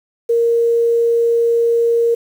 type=tone; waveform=sine; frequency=466.2 Hz; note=A#4; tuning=in tune; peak=-11 dBFS; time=0.29-2.15 s; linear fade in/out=10 ms; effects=7-bit